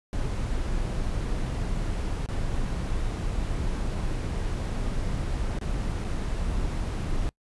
brown noise with dropouts, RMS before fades -28 dBFS, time 0.13-7.29 s, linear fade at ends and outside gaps 0 ms, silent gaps 2.261-2.288 / 5.587-5.613 / 6.043-6.047 s, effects noise-tail reverb RT60 0.1 s tail -25 dB re dry + resampled to 24000 Hz

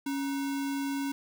sine tone with sample-and-hold, 277.2 Hz, C#4, in tune, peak -29 dBFS, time 0.06-1.12 s, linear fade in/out 5 ms, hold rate 1225 Hz, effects none

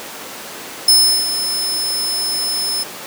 sawtooth tone with ADSR envelope, 5230 Hz, E8, 15 cents flat, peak -4 dBFS, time 0.88-2.84 s, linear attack 4 ms, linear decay 360 ms, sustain -11 dB, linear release 17 ms, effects pink hiss -30 dBFS RMS until 3.06 s + high-pass 300 Hz 12 dB/octave

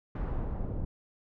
brown noise with low-pass filter sweep, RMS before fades -33 dBFS, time 0.15-0.85 s, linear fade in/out 5 ms, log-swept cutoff 1600 to 560 Hz, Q 0.99, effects none

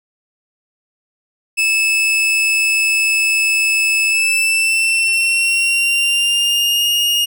40% pulse tone with pitch glide, 2613 to 2849 Hz, E7 to F7, -16 to +34 cents, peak -12 dBFS, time 1.57-7.26 s, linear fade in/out 20 ms, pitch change +150 cents, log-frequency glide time 4.02-6.88 s, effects none

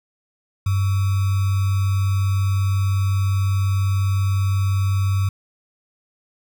sine tone with sample-and-hold, 97.2 Hz, G2, 14 cents flat, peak -16 dBFS, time 0.66-5.29 s, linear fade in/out 5 ms, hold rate 1225 Hz, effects none

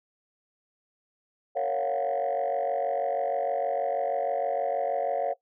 sine chord, Gb major seventh, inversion first, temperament just, 462.5 / 555 / 693.7 / 740 Hz, Bb4 / Db5 / F5 / Gb5, -14 / +2 / -12 / 0 cents, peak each -32 / -27 / -29 / -30 dBFS, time 1.55-5.34 s, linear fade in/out 20 ms, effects noise-tail reverb RT60 0.1 s tail -17 dB re dry + tanh soft clip ceiling -20 dBFS

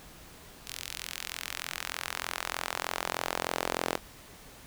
sawtooth tone with high-pass filter sweep, 43.27 Hz, F1, 15 cents flat, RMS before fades -36 dBFS, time 0.66-3.98 s, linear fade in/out 20 ms, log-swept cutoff 3400 to 440 Hz, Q 0.91, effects pink hiss -51 dBFS RMS until 4.66 s

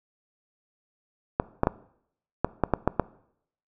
clicks, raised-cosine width 1 ms, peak -6 dBFS, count 8, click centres 1.399 / 1.634 / 1.671 / 2.446 / 2.637 / 2.737 / 2.876 / 2.997 s, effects noise-tail reverb RT60 0.7 s tail -20 dB re dry

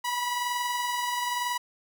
sawtooth tone pair together, 974 / 995 Hz, B5 / B5, -24 / +13 cents, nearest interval unison, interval 37 cents, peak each -24 / -33 dBFS, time 0.04-1.58 s, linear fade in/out 10 ms, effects none

